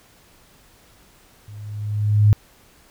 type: tone with level ramp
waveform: sine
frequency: 104.8 Hz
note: G#2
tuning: 16 cents sharp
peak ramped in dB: -36 to -8 dBFS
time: 1.48-2.33 s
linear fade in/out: 0 ms
effects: pink hiss -53 dBFS RMS until 2.9 s